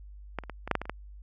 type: clicks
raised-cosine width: 0.5 ms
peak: -16 / -29 / -22 / -21 / -8 / -10 / -19 / -28 / -16 dBFS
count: 9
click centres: 0.387 / 0.437 / 0.497 / 0.676 / 0.713 / 0.753 / 0.816 / 0.855 / 0.896 s
effects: added 50 Hz sine -44 dBFS peak until 1.22 s